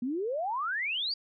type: exponential sweep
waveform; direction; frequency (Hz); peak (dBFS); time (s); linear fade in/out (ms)
sine; up; 233.1 to 4812; -29; 0.02-1.14; 5
effects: none